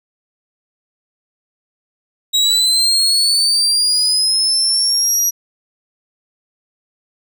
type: linear sweep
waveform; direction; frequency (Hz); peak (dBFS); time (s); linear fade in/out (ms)
35% pulse; up; 3820 to 5790; -10; 2.33-5.31; 20
effects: none